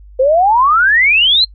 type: exponential sweep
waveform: sine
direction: up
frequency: 502 to 4230 Hz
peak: -7 dBFS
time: 0.19-1.45 s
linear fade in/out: 10 ms
effects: noise-tail reverb RT60 0.1 s tail -26 dB re dry + added 50 Hz sine -35 dBFS peak until 1.54 s